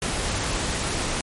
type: noise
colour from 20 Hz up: pink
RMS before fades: -26 dBFS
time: 0.02-1.21 s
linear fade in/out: 2 ms
effects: MP3 48 kbps